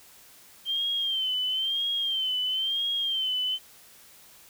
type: tone with vibrato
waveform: sine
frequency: 3136 Hz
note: G7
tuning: in tune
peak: -25 dBFS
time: 0.65-3.59 s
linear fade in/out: 50 ms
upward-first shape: sine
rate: 1 Hz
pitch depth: 77 cents each way
effects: white hiss -53 dBFS RMS until 4.49 s

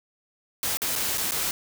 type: noise with dropouts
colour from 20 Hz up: white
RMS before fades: -27 dBFS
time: 0.63-1.51 s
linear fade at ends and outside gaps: 1 ms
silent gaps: 0.771-0.818 / 0.955-0.959 / 1.176-1.18 / 1.31-1.319 s
effects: none

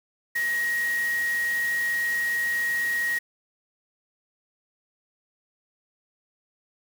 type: tone in noise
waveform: sine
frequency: 1889 Hz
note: A#6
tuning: 22 cents sharp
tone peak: -23 dBFS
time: 0.35-3.19 s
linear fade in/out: 10 ms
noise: white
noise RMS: -38 dBFS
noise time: 0.35-3.19 s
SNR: +12 dB
effects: none

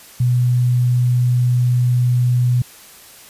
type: tone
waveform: sine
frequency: 123.47 Hz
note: B2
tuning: in tune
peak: -12 dBFS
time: 0.2-2.62 s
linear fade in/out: 5 ms
effects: white hiss -42 dBFS RMS until 3.29 s + resampled to 32000 Hz

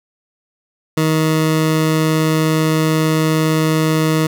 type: tone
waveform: 20% pulse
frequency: 157.7 Hz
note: D#3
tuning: 24 cents sharp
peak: -8 dBFS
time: 0.97-4.27 s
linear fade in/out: 5 ms
effects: none

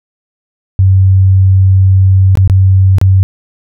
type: tone with dropouts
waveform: sine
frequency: 95.2 Hz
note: F#2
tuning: 50 cents sharp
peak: -3 dBFS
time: 0.79-3.23 s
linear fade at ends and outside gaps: 0 ms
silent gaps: 2.354-2.373 / 2.476-2.498 / 2.984-3.014 s
effects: none

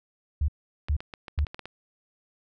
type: tone bursts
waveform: sine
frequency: 73.42 Hz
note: D2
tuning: in tune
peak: -21 dBFS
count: 3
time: 0.41-1.449 s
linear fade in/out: 5 ms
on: 73 ms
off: 410 ms
type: clicks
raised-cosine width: 0.3 ms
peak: -22 dBFS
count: 9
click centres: 0.885 / 1.005 / 1.138 / 1.282 / 1.389 / 1.468 / 1.545 / 1.593 / 1.656 s
effects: none

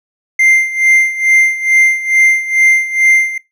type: tone with tremolo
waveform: triangle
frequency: 2093 Hz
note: C7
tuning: in tune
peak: -3 dBFS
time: 0.39-3.38 s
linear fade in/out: 5 ms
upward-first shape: sine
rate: 2.3 Hz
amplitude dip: 80%
effects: noise-tail reverb RT60 0.2 s tail -19 dB re dry

